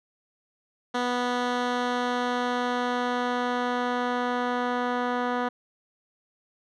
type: tone with low-pass filter sweep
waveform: 10% pulse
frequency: 245.9 Hz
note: B3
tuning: 7 cents flat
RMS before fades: -27 dBFS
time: 0.94-5.49 s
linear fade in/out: 10 ms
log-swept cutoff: 4400 to 2100 Hz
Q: 0.75
effects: none